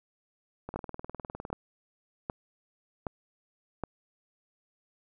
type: two click trains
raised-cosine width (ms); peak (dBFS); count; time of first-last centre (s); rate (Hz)
1; -24 / -18; 17 / 5; 0.69-1.502 / 0.76-3.837; 19.7 / 1.3
effects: none